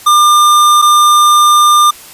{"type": "tone pair in turn", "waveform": "square", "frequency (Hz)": [1200, 1200], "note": ["D6", "D6"], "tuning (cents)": [37, 37], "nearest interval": "unison", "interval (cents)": 0, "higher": "neither", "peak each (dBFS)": -5, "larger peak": "neither", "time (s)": [[0.06, 0.82], [0.82, 1.91]], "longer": "second", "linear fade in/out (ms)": 10, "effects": ["white hiss -34 dBFS RMS until 2.13 s", "resampled to 32000 Hz"]}